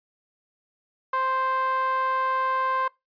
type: tone with band-pass filter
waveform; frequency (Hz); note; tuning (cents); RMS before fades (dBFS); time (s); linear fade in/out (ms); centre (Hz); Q
sawtooth; 523.3; C5; 0; -25; 1.13-2.88; 5; 1200; 10
effects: noise-tail reverb RT60 0.2 s tail -22 dB re dry + resampled to 11025 Hz